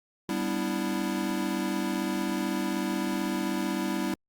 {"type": "chord", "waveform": "square", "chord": "E minor seventh", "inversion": "first", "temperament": "equal", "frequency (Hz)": [196, 246.9, 293.7, 329.6], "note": ["G3", "B3", "D4", "E4"], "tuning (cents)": [0, 0, 0, 0], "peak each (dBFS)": [-33, -35, -35, -33], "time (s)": [0.29, 4.14], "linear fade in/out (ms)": 2, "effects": ["Opus 48 kbps"]}